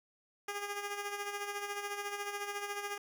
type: tone with tremolo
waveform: 10% pulse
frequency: 407.2 Hz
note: G#4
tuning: 34 cents flat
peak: -27 dBFS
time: 0.48-2.98 s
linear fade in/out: 5 ms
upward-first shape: sine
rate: 14 Hz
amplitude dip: 55%
effects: none